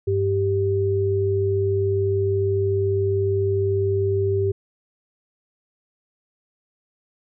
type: tone pair together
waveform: sine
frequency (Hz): 98.8 / 391.9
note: G2 / G4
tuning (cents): +14 / 0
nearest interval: 2 octaves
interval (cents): 2386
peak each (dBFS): -22 / -20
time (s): 0.07-4.52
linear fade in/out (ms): 10
effects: none